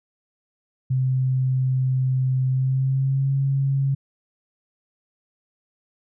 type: tone with pitch glide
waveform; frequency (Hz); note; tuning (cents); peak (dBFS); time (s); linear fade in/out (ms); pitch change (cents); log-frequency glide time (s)
sine; 130 to 136.78; C3 to C#3; -11 to -23; -18; 0.9-3.95; 10; +88; 2.49-3.33
effects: none